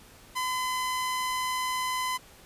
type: tone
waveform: sawtooth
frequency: 1016 Hz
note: B5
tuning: 49 cents sharp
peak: -24 dBFS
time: 0.35-2.18 s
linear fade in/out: 20 ms
effects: pink hiss -53 dBFS RMS until 2.45 s + resampled to 32000 Hz